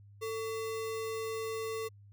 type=tone with sample-and-hold; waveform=sine; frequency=444.9 Hz; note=A4; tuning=19 cents sharp; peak=-34 dBFS; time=0.21-1.89 s; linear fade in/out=20 ms; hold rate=1575 Hz; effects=added 101 Hz sine -53 dBFS peak until 2.12 s